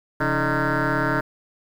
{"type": "tone with frequency modulation", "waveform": "sine", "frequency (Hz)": 622.3, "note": "D#5", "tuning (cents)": 0, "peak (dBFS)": -17, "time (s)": [0.2, 1.21], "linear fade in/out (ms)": 10, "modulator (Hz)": 151, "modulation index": 7, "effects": ["tanh soft clip ceiling -17 dBFS", "8-bit"]}